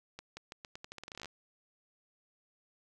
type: accelerating click train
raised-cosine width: 0.2 ms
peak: -27 dBFS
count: 18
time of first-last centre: 0.19-1.257 s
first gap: 180 ms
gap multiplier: 0.84
effects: none